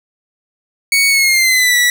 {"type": "tone with pitch glide", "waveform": "sawtooth", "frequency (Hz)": [2228, 1950.8], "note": ["C#7", "B6"], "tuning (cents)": [8, -22], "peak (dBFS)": -6, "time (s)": [0.92, 1.9], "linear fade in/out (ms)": 2, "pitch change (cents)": -230, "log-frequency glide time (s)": [1.09, 1.77], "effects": []}